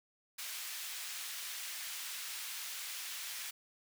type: high-pass noise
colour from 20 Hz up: pink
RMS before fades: -43 dBFS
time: 0.38-3.51 s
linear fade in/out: 10 ms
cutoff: 2200 Hz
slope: 12 dB/octave
effects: none